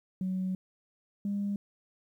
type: tone pair in turn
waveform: sine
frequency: 186.5 / 201.8 Hz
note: F#3 / G#3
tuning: +14 / -49 cents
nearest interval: minor second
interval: 137 cents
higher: second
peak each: -28 dBFS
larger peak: neither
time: 0.21-0.55 / 1.25-1.56 s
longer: first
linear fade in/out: 2 ms
effects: tanh soft clip ceiling -25 dBFS + 11-bit

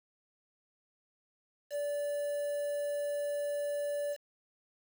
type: tone with quantisation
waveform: triangle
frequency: 580 Hz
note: D5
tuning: 22 cents flat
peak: -30 dBFS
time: 1.7-4.17 s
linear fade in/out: 50 ms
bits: 8
effects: none

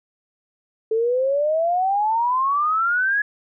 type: exponential sweep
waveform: sine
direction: up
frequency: 435.6 to 1700 Hz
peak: -17 dBFS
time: 0.91-3.22 s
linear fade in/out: 5 ms
effects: none

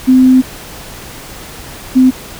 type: tone pair in turn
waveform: sine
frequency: 257.6 / 257.6 Hz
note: C4 / C4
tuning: -27 / -27 cents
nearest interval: unison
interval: 0 cents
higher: neither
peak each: -3 dBFS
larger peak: neither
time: 0.07-0.42 / 1.95-2.11 s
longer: first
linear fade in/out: 20 ms
effects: pink hiss -30 dBFS RMS until 2.39 s

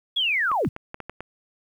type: linear sweep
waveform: sine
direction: down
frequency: 3427 to 66.9 Hz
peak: -20 dBFS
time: 0.16-0.69 s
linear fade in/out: 10 ms
type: clicks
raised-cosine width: 0.5 ms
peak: -19 dBFS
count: 7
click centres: 0.516 / 0.649 / 0.764 / 0.944 / 1.003 / 1.096 / 1.206 s
effects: 9-bit

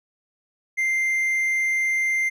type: tone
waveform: triangle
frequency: 2092 Hz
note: C7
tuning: 1 cent flat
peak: -18 dBFS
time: 0.77-2.3 s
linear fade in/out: 20 ms
effects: none

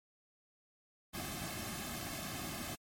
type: noise with comb filter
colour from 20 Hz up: pink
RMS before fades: -42 dBFS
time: 1.13-2.76 s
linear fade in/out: 20 ms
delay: 2.1 ms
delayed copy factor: -0.8
effects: MP3 64 kbps

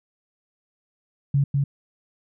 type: tone with echo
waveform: sine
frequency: 140 Hz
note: C#3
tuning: 18 cents sharp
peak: -16 dBFS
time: 1.34-1.44 s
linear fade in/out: 5 ms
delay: 200 ms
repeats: 1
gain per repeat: -2 dB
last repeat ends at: 1.64 s
effects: none

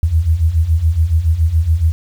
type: beating tone pair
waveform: sine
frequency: 76.5 / 83.6 Hz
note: D#2 / E2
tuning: -29 / +25 cents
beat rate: 7.1 Hz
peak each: -16 / -12 dBFS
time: 0.03-1.92 s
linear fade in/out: 0 ms
effects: 7-bit

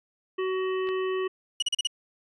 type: harmonic tone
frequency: 375.3 Hz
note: F#4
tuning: 25 cents sharp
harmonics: 1 / 3 / 5 / 7 / 8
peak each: -26 / -36 / -40 / -43 / -44 dBFS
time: 0.38-1.28 s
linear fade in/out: 10 ms
type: clicks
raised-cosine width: 0.3 ms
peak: -33 / -25 dBFS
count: 2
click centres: 0.873 / 0.889 s
type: tone bursts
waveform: 40% pulse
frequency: 2916 Hz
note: F#7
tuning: 26 cents flat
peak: -22 dBFS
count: 5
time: 1.6-1.872 s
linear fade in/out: 5 ms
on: 24 ms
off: 38 ms
effects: resampled to 24000 Hz

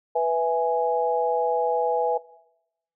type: chord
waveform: sine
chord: E major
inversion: second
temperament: equal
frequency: 493.9 / 659.3 / 830.6 Hz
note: B4 / E5 / G#5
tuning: 0 / 0 / 0 cents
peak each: -23 / -26 / -24 dBFS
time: 0.15-2.18 s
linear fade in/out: 10 ms
effects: noise-tail reverb RT60 0.9 s tail -21 dB re dry

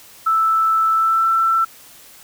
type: tone with pitch glide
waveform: sine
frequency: 1318.5 to 1336.9 Hz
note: E6 to E6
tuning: 0 to +24 cents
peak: -13 dBFS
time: 0.26-1.65 s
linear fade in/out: 10 ms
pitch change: +24 cents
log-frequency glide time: 0.94-1.28 s
effects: white hiss -44 dBFS RMS until 2.23 s

